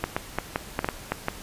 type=clicks; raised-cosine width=0.5 ms; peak=-9 dBFS; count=9; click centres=0.04 / 0.165 / 0.386 / 0.559 / 0.791 / 0.845 / 0.888 / 1.12 / 1.284 s; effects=pink hiss -42 dBFS RMS until 1.42 s + resampled to 32000 Hz